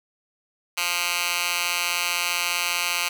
10% pulse tone with high-pass filter, 175.1 Hz, F3, 5 cents sharp, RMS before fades -25 dBFS, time 0.77-3.09 s, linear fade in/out 10 ms, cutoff 2000 Hz, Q 1.1, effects none

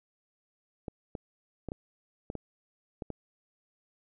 clicks, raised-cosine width 2 ms, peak -23 dBFS, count 8, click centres 0.882 / 1.152 / 1.687 / 1.719 / 2.301 / 2.353 / 3.022 / 3.103 s, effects none

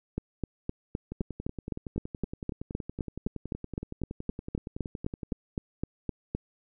two click trains, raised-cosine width 3 ms, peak -17 / -23 dBFS, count 25 / 46, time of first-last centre 0.18-6.35 / 1.12-5.326 s, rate 3.89 / 10.7 Hz, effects none

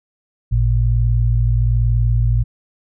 sine tone pair together, 53.96 / 115.1 Hz, A1 / A#2, -33 / -22 cents, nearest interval octave + minor second, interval 1311 cents, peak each -15 dBFS, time 0.51-2.44 s, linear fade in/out 20 ms, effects none

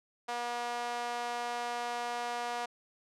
sawtooth tone with high-pass filter, 240.1 Hz, B3, 49 cents flat, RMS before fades -36 dBFS, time 0.28-2.66 s, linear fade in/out 10 ms, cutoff 740 Hz, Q 2.1, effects low-pass 8000 Hz 12 dB/octave

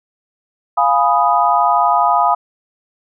sine chord, F half-diminished seventh, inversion none, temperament equal, 698.5 / 830.6 / 987.8 / 1244.5 Hz, F5 / Ab5 / Cb6 / Eb6, 0 / 0 / 0 / 0 cents, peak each -16 dBFS, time 0.77-2.35 s, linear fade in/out 10 ms, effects none

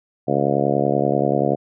harmonic tone, 70.4 Hz, C#2, 27 cents sharp, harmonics 2 / 3 / 4 / 5 / 6 / 7 / 8 / 9 / 10, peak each -25 / -25 / -25 / -25 / -25 / -25 / -25 / -25 / -25 dBFS, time 0.27-1.56 s, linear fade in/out 20 ms, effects none

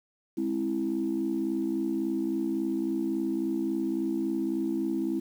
sine chord, Ab augmented, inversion none, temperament equal with one note detuned, 207.7 / 266 / 329.6 Hz, Ab3 / C4 / E4, 0 / +29 / 0 cents, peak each -33 / -31 / -28 dBFS, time 0.37-5.2 s, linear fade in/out 10 ms, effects tanh soft clip ceiling -19 dBFS + 9-bit

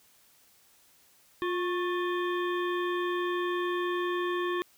harmonic tone with a mistuned harmonic, 353.2 Hz, F4, 20 cents sharp, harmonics 1 / 3 / 5 / 7 / 9 / 10, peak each -29 / -34 / -37 / -46 / -45 / -47 dBFS, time 1.42-4.62 s, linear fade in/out 0 ms, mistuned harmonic 3, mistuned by +60 cents, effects white hiss -62 dBFS RMS until 4.77 s

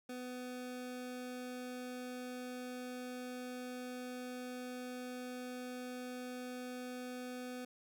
25% pulse tone, 250 Hz, B3, 21 cents sharp, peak -39 dBFS, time 0.09-7.65 s, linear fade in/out 5 ms, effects none

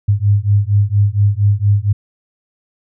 sine beating tone pair, 100 / 104.3 Hz, G2 / G#2, +35 / +8 cents, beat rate 4.3 Hz, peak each -13 dBFS, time 0.08-1.93 s, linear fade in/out 10 ms, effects none

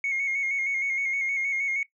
sine tone with vibrato, 2178 Hz, C#7, 31 cents flat, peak -23 dBFS, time 0.04-1.83 s, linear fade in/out 2 ms, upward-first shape square, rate 6.4 Hz, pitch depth 33 cents each way, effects noise-tail reverb RT60 0.1 s tail -18 dB re dry + tanh soft clip ceiling -21 dBFS

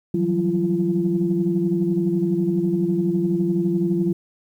sine tone cluster, 161.2 / 180.8 / 192.7 / 341.3 Hz, E3 / F#3 / G3 / F4, -38 / -40 / -29 / -40 cents, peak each -28 / -21 / -27 / -21 dBFS, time 0.14-4.13 s, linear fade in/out 5 ms, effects tanh soft clip ceiling -8 dBFS + 9-bit

